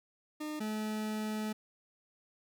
40% pulse tone pair in turn, 304.2 / 215.1 Hz, D#4 / A3, -39 / -39 cents, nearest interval tritone, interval 600 cents, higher first, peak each -36 / -33 dBFS, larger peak second, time 0.4-0.6 / 0.6-1.53 s, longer second, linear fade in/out 10 ms, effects none

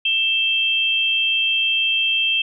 sine tone pair together, 2653 / 3179 Hz, E7 / G7, +10 / +24 cents, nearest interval minor third, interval 314 cents, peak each -19 dBFS, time 0.05-2.42 s, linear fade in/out 5 ms, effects none

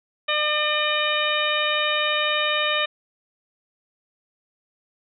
harmonic tone with a mistuned harmonic, 602 Hz, D5, 43 cents sharp, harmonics 1 / 2 / 3 / 4 / 5 / 6, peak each -27 / -27 / -27 / -27 / -27 / -27 dBFS, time 0.28-2.86 s, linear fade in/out 10 ms, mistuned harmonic 6, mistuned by +47 cents, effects none

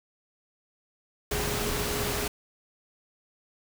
sine tone in noise, 415.3 Hz, G#4, in tune, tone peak -34 dBFS, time 1.31-2.28 s, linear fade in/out 5 ms, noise pink, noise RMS -30 dBFS, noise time 1.31-2.28 s, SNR -7 dB, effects none

